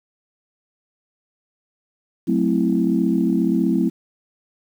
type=chord; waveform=sine; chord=F# half-diminished seventh; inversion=none; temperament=equal; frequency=185 / 220 / 261.6 / 329.6 Hz; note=F#3 / A3 / C4 / E4; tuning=0 / 0 / 0 / 0 cents; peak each=-21 dBFS; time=2.27-3.9 s; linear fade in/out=20 ms; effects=tanh soft clip ceiling -5 dBFS + 8-bit